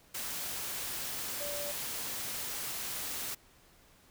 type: tone in noise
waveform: sine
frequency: 580 Hz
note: D5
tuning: 22 cents flat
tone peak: -39 dBFS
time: 1.4-1.72 s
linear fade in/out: 10 ms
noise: white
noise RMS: -38 dBFS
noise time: 0.14-3.35 s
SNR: -4 dB
effects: pink hiss -62 dBFS RMS until 4.1 s